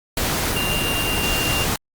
sine tone in noise, 2790 Hz, F7, 2 cents flat, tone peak -23 dBFS, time 0.56-1.64 s, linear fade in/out 2 ms, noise pink, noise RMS -22 dBFS, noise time 0.17-1.76 s, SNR -4 dB, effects Opus 48 kbps

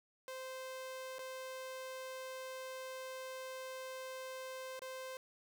sawtooth tone with dropouts, 520 Hz, C5, 11 cents flat, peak -40 dBFS, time 0.28-5.17 s, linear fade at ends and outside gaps 1 ms, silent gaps 1.185-1.191 / 4.793-4.819 s, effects none

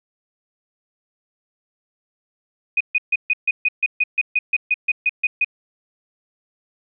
sine tone bursts, 2489 Hz, D#7, in tune, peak -14 dBFS, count 16, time 2.77-5.446 s, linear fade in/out 5 ms, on 36 ms, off 140 ms, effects none

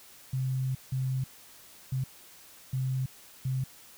sine tone bursts at uneven times, 130.81 Hz, C3, in tune, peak -27 dBFS, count 5, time 0.33-0.75 / 0.92-1.24 / 1.92-2.04 / 2.73-3.06 / 3.45-3.64 s, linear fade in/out 5 ms, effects white hiss -53 dBFS RMS until 3.97 s

